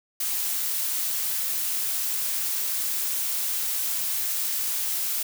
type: noise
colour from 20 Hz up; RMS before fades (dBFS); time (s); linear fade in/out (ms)
blue; -27; 0.2-5.23; 5
effects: none